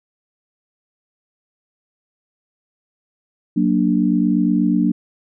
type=chord; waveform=sine; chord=Gb augmented; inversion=none; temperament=equal; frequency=185 / 233.1 / 293.7 Hz; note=Gb3 / Bb3 / D4; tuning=0 / 0 / 0 cents; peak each=-18 dBFS; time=3.56-4.92 s; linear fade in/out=10 ms; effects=none